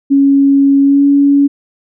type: tone with pitch glide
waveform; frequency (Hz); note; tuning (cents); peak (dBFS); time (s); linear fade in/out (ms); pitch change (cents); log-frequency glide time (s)
sine; 277.2 to 282; C#4 to C#4; 0 to +30; -5; 0.1-1.48; 20; +30; 0.82-1.04
effects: none